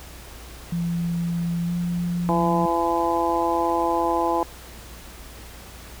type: tone with pitch glide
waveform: sine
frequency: 170.7 to 174.29 Hz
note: F3 to F3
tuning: -39 to -3 cents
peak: -22 dBFS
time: 0.72-2.66 s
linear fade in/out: 5 ms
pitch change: +36 cents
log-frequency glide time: 1.65-1.72 s
type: harmonic tone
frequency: 168.9 Hz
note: E3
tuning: 42 cents sharp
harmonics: 2 / 3 / 4 / 5 / 6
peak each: -25 / -28 / -27 / -24 / -26 dBFS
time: 2.29-4.43 s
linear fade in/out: 0 ms
effects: added 59 Hz sine -43 dBFS peak until 6 s + pink hiss -43 dBFS RMS until 6 s